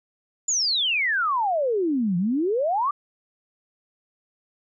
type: exponential two-way sweep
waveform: sine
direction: down then up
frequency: 7200 to 168.8 to 1209 Hz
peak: -20 dBFS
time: 0.48-2.91 s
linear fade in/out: 5 ms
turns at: 2.17 s
effects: none